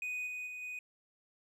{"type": "tone with level steps", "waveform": "triangle", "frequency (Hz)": 2489, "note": "D#7", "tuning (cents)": 0, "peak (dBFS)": [-34, -37, -40, -38], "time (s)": [0.02, 0.79], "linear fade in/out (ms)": 2, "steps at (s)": [0.26, 0.46, 0.61], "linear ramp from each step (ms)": 20, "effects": []}